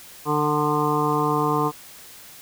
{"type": "harmonic tone with a mistuned harmonic", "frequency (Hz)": 149.3, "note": "D3", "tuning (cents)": 29, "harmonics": [1, 2, 3, 5, 6, 7, 8], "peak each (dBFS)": [-27, -26, -25, -29, -29, -24, -29], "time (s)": [0.25, 1.72], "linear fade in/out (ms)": 50, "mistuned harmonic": 8, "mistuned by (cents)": 26, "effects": ["white hiss -44 dBFS RMS until 2.41 s"]}